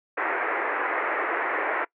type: band-pass noise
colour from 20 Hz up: white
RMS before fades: -27 dBFS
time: 0.17-1.85 s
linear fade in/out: 10 ms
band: 320 to 2100 Hz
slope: 48 dB/octave
effects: noise-tail reverb RT60 0.1 s tail -22 dB re dry